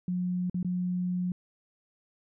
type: tone with dropouts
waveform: sine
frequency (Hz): 180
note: F#3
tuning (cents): -47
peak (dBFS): -27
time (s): 0.08-1.32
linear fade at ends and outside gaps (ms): 2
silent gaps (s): 0.498-0.544 / 0.629-0.647
effects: none